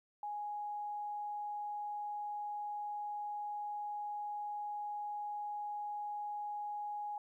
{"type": "tone", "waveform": "sine", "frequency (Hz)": 830.6, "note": "G#5", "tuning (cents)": 0, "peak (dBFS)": -38, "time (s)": [0.23, 7.18], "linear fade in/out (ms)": 2, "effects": ["13-bit"]}